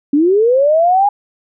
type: linear sweep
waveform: sine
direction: up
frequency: 274.4 to 828 Hz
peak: -8 dBFS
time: 0.13-1.09 s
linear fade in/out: 5 ms
effects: none